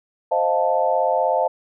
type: chord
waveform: sine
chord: F dominant seventh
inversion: second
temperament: equal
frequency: 523.3 / 622.3 / 698.5 / 880 Hz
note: C5 / Eb5 / F5 / A5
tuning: 0 / 0 / 0 / 0 cents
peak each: -22 dBFS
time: 0.31-1.48 s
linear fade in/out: 10 ms
effects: none